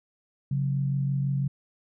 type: tone pair together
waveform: sine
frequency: 137.4 / 183.41 Hz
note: C#3 / F#3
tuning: -15 / -15 cents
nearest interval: perfect fourth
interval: 500 cents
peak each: -24 / -33 dBFS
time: 0.51-1.48 s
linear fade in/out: 5 ms
effects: none